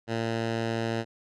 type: tone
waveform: 10% pulse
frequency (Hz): 114.1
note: A#2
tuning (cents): -37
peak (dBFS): -19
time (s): 0.07-1.05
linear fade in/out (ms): 50
effects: low-pass 5000 Hz 12 dB/octave